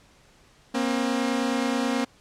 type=tone pair together; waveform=sawtooth; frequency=238 / 267.4 Hz; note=A#3 / C4; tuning=+36 / +38 cents; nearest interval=major second; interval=202 cents; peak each=-22 dBFS; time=0.74-2.05 s; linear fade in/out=10 ms; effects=pink hiss -57 dBFS RMS until 2.2 s + low-pass 8000 Hz 12 dB/octave